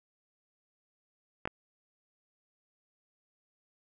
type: clicks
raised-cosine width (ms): 0.5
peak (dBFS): -18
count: 2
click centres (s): 1.455 / 1.475
effects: none